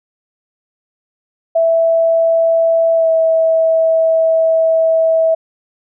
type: tone with pitch glide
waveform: sine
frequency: 659.3 to 649.5 Hz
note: E5 to E5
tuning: 0 to -26 cents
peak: -9 dBFS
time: 1.55-5.35 s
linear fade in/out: 10 ms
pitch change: -26 cents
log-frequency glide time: 2.95-3.09 s
effects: none